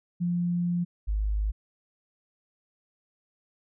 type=tone pair in turn; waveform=sine; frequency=174.61 / 51.91 Hz; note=F3 / G#1; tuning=0 / 0 cents; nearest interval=octave + major sixth; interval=2100 cents; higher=first; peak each=-24 dBFS; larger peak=neither; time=0.2-0.85 / 1.07-1.52 s; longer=first; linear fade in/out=20 ms; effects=none